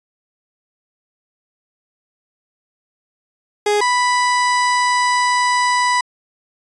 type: tone pair in turn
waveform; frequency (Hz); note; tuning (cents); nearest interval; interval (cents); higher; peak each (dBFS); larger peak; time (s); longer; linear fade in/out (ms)
30% pulse; 415.3 / 987.8; G#4 / B5; 0 / 0; octave + minor third; 1500; second; -11 / -11; neither; 3.66-3.81 / 3.81-6.01; second; 5
effects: resampled to 22050 Hz